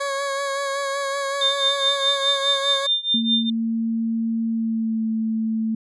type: tone with vibrato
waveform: 20% pulse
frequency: 554.4 Hz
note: C#5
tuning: in tune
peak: -18 dBFS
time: 0-2.87 s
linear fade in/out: 10 ms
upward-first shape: sine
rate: 5.3 Hz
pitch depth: 24 cents each way
type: tone with tremolo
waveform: sine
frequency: 3600 Hz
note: A7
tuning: 39 cents sharp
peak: -15 dBFS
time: 1.41-3.5 s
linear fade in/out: 5 ms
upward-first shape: triangle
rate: 4.8 Hz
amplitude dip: 95%
type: tone with pitch glide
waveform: sine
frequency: 226.9 to 222 Hz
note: A#3 to A3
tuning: -47 to +16 cents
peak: -20 dBFS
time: 3.14-5.75 s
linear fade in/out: 5 ms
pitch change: -37 cents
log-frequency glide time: 4.48-5.04 s
effects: resampled to 22050 Hz